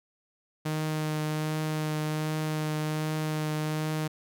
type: tone with vibrato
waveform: sawtooth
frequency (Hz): 154.5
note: D#3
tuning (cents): -12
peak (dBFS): -24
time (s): 0.65-4.08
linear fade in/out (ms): 10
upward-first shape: triangle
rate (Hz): 1.3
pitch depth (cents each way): 14
effects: none